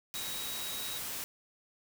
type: tone in noise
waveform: sine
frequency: 3823 Hz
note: A#7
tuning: 43 cents sharp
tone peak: -41 dBFS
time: 0.15-0.98 s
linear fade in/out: 0 ms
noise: white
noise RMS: -39 dBFS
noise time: 0.14-1.24 s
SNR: -5 dB
effects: none